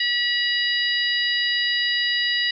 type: harmonic tone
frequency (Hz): 967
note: B5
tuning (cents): -37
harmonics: 2 / 3 / 4 / 5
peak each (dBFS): -23 / -25 / -26 / -27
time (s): 0-2.51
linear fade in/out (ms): 5
effects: none